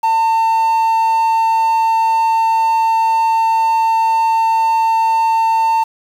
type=tone with quantisation; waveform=triangle; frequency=899 Hz; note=A5; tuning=37 cents sharp; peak=-9 dBFS; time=0.03-5.84 s; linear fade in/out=10 ms; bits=6; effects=none